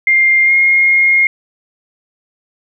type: tone with pitch glide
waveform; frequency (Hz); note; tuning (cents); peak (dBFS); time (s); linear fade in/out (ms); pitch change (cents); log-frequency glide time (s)
sine; 2109 to 2140; C7 to C7; +13 to +38; -7; 0.07-1.27; 2; +25; 0.45-0.52
effects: none